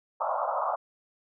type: band-pass noise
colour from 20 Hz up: pink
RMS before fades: -29 dBFS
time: 0.2-0.76 s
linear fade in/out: 10 ms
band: 550 to 1300 Hz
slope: 96 dB/octave
effects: none